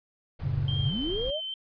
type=noise; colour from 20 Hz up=brown; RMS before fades=-38 dBFS; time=0.39-1.31 s; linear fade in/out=10 ms
type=chord; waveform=sine; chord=F# minor; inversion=none; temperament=equal with one note detuned; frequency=92.5 / 111.66 / 138.59 Hz; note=F#2 / A2 / C#3; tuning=0 / +26 / 0 cents; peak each=-31 / -31 / -28 dBFS; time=0.43-0.89 s; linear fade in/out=10 ms
type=tone with vibrato; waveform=sine; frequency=3136 Hz; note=G7; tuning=in tune; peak=-32 dBFS; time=0.68-1.54 s; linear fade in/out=2 ms; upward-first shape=sine; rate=2.3 Hz; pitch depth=35 cents each way
type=linear sweep; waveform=sine; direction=up; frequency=30.09 to 659.3 Hz; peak=-29 dBFS; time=0.77-1.41 s; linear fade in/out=50 ms
effects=resampled to 11025 Hz